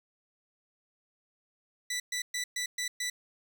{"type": "tone bursts", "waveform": "15% pulse", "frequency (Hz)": 1975.5, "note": "B6", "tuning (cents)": 0, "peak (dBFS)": -25, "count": 6, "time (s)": [1.9, 3.1], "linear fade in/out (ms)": 5, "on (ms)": 100, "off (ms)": 120, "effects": []}